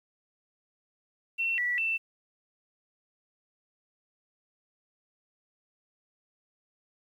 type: tone with pitch steps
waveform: sine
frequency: 2709 / 1952 / 2671 Hz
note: E7 / B6 / E7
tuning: +47 / -21 / +22 cents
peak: -26 dBFS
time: 1.38-1.98 s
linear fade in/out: 20 ms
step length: 200 ms
effects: 10-bit